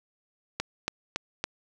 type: click train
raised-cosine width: 0.2 ms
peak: -11 dBFS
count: 4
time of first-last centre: 0.6-1.44 s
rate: 3.57 Hz
effects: none